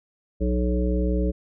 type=harmonic tone with a mistuned harmonic; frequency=61.2 Hz; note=B1; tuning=15 cents flat; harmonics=1 / 3 / 5 / 7 / 9; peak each=-22 / -27 / -29 / -30 / -32 dBFS; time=0.4-1.32 s; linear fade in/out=20 ms; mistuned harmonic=5; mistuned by=+24 cents; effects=none